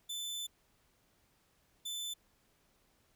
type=tone bursts at uneven times; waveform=sawtooth; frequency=3520 Hz; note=A7; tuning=in tune; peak=-35 dBFS; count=2; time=0.09-0.47 / 1.85-2.14 s; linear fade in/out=10 ms; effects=pink hiss -72 dBFS RMS until 3.15 s